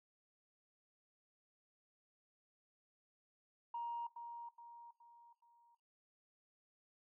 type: tone with echo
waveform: sine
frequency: 941 Hz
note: A#5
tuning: 16 cents sharp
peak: -39 dBFS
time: 3.74-4.07 s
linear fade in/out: 5 ms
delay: 420 ms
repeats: 4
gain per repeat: -7 dB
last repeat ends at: 5.75 s
effects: noise-tail reverb RT60 0.3 s tail -20 dB re dry + tanh soft clip ceiling -35 dBFS